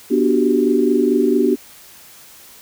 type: chord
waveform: sine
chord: G major seventh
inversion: first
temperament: just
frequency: 245 / 294 / 367.5 / 392 Hz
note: B3 / D4 / F#4 / G4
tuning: -14 / +2 / -12 / 0 cents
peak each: -18 dBFS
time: 0.1-1.56 s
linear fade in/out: 20 ms
effects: white hiss -43 dBFS RMS until 2.61 s